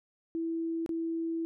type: tone with dropouts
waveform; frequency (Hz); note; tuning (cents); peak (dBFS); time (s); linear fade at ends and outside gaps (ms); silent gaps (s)
sine; 329.4; E4; -1; -30; 0.35-1.45; 0; 0.862-0.892
effects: none